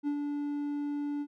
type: tone with ADSR envelope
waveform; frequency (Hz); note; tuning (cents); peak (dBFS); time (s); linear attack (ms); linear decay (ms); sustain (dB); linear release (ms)
triangle; 290; D4; -22; -25; 0.03-1.27; 43; 78; -4; 57
effects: none